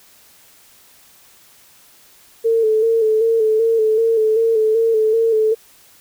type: tone with vibrato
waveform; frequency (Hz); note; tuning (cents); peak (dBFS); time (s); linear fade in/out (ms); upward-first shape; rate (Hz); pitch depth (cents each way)
sine; 445.2; A4; +20; -12; 2.44-5.55; 20; square; 2.6; 38
effects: white hiss -49 dBFS RMS until 6 s